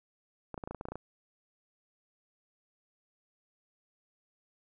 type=clicks; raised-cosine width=1 ms; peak=-25 dBFS; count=11; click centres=0.543 / 0.578 / 0.638 / 0.675 / 0.71 / 0.747 / 0.811 / 0.854 / 0.886 / 0.92 / 0.956 s; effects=none

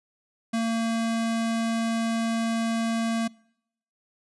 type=tone; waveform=square; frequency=227.7 Hz; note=A#3; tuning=40 cents flat; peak=-24 dBFS; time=0.53-3.28 s; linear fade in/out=10 ms; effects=noise-tail reverb RT60 0.7 s tail -24 dB re dry + resampled to 24000 Hz

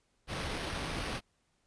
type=noise with sample-and-hold; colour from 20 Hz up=pink; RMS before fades=-37 dBFS; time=0.27-1.21 s; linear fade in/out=50 ms; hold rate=7350 Hz; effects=pink hiss -75 dBFS RMS until 1.66 s + resampled to 22050 Hz

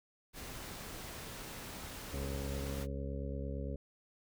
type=noise; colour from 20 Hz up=pink; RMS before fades=-46 dBFS; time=0.33-2.87 s; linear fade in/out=50 ms
type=harmonic tone; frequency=68.8 Hz; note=C#2; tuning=12 cents flat; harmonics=1 / 2 / 3 / 4 / 6 / 7 / 8; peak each=-39 / -44 / -47 / -47 / -49 / -49 / -48 dBFS; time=2.13-3.76 s; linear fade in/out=5 ms
effects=none

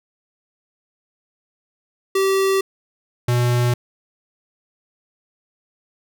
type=tone pair in turn; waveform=square; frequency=386.8 / 121.83 Hz; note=G4 / B2; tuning=-23 / -23 cents; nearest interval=octave + minor sixth; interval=2000 cents; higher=first; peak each=-16 dBFS; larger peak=neither; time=2.15-2.61 / 3.28-3.74 s; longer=neither; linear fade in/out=5 ms; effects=none

